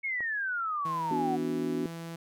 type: exponential sweep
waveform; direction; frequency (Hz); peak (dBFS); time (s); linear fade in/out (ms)
sine; down; 2217 to 729; -29; 0.03-1.37; 20
type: click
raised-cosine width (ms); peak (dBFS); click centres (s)
1; -30; 0.206
type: tone with pitch glide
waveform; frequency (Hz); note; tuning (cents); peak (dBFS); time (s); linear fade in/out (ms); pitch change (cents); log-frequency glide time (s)
sawtooth; 163.2 to 166.44; E3 to E3; -17 to +17; -34; 0.85-2.16; 5; +34; 1.11-1.92
type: chord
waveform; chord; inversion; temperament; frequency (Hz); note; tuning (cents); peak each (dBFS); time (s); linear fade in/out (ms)
sine; B minor; none; equal; 246.9 / 293.7 / 370; B3 / D4 / F#4; 0 / 0 / 0; -33; 1.11-1.86; 2
effects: none